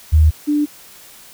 sine tone pair in turn, 77.78 / 295.4 Hz, D#2 / D4, 0 / +10 cents, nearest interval octave + major seventh, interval 2310 cents, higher second, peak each -7 / -13 dBFS, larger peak first, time 0.12-0.31 / 0.47-0.66 s, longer neither, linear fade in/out 20 ms, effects white hiss -42 dBFS RMS until 1.33 s

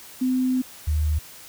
sine tone pair in turn, 256.1 / 76.14 Hz, C4 / D#2, -37 / -37 cents, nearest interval octave + major sixth, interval 2100 cents, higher first, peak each -19 dBFS, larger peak neither, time 0.21-0.62 / 0.87-1.19 s, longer first, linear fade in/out 10 ms, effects white hiss -44 dBFS RMS until 1.48 s

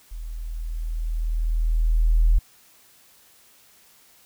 sine tone with level ramp, 40.22 Hz, E1, 42 cents flat, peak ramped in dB -31 to -12 dBFS, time 0.11-2.39 s, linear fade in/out 10 ms, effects tanh soft clip ceiling -8 dBFS + white hiss -55 dBFS RMS until 4.25 s

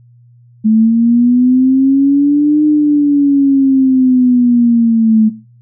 sine linear two-way sweep, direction up then down, 215.5 to 303.3 to 215.5 Hz, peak -6 dBFS, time 0.64-5.3 s, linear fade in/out 20 ms, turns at 2.64 s, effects noise-tail reverb RT60 0.4 s tail -19 dB re dry + added 120 Hz sine -41 dBFS peak until 5.61 s

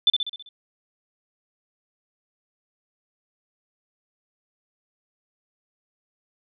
sine tone with echo, 3520 Hz, A7, in tune, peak -13 dBFS, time 0.07-0.1 s, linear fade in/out 2 ms, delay 65 ms, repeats 6, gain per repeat -5 dB, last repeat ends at 0.49 s, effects none

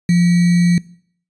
sine tone with sample-and-hold, 174.61 Hz, F3, in tune, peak -9 dBFS, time 0.09-0.78 s, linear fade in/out 2 ms, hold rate 2100 Hz, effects noise-tail reverb RT60 0.6 s tail -22 dB re dry + resampled to 22050 Hz

